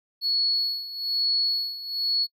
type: tone with tremolo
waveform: triangle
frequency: 4378 Hz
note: C#8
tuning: 22 cents flat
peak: -17 dBFS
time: 0.21-2.27 s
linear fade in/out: 50 ms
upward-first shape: sine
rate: 1.1 Hz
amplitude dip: 85%
effects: noise-tail reverb RT60 0.1 s tail -26 dB re dry + tanh soft clip ceiling -19 dBFS